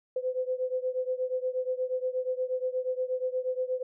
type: beating tone pair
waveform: sine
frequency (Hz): 507 / 515.4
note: B4 / C5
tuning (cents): +45 / -26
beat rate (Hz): 8.4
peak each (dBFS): -30 / -32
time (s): 0.16-3.83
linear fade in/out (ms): 5
effects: none